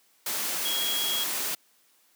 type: tone in noise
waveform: sine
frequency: 3300 Hz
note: G#7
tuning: 12 cents flat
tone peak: -28 dBFS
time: 0.65-1.24 s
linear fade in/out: 5 ms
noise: white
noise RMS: -30 dBFS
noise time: 0.26-1.55 s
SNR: -1 dB
effects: white hiss -64 dBFS RMS until 2.15 s + high-pass 200 Hz 12 dB/octave